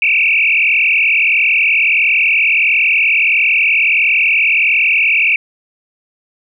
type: tone with frequency modulation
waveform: sine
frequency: 2497 Hz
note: D#7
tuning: 6 cents sharp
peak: -9 dBFS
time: 0.02-5.36 s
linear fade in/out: 2 ms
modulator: 41.5 Hz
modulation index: 5.8
effects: none